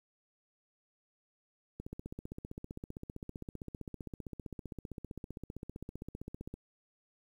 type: click train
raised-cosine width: 3 ms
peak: -29 dBFS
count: 74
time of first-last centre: 1.8-6.54 s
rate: 15.4 Hz
effects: 10-bit

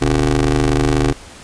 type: ring-modulated tone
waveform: 20% pulse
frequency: 76.3 Hz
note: D#2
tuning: 33 cents flat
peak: -5 dBFS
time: 0.01-1.13 s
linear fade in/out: 10 ms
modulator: 203 Hz
effects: pink hiss -38 dBFS RMS until 1.43 s + resampled to 22050 Hz

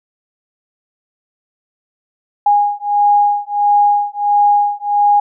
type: beating tone pair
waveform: sine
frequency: 821 / 822.5 Hz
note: G#5 / G#5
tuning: -20 / -17 cents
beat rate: 1.5 Hz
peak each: -13 / -13 dBFS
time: 2.46-5.2 s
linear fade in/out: 5 ms
effects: none

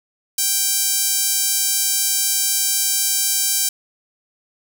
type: tone with high-pass filter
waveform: sawtooth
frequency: 784 Hz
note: G5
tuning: in tune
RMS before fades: -19 dBFS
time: 0.38-3.69 s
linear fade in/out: 5 ms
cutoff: 6900 Hz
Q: 1
effects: none

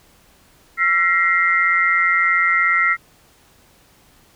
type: tone cluster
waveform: sine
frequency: 1352 / 1916 / 2093 Hz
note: E6 / A#6 / C7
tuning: +43 / +47 / 0 cents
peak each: -18 dBFS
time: 0.77-2.97 s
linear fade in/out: 50 ms
effects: pink hiss -53 dBFS RMS until 4.35 s

